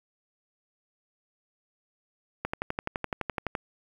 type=click train; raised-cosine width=0.5 ms; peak=-14 dBFS; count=14; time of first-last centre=2.45-3.552 s; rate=11.8 Hz; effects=8-bit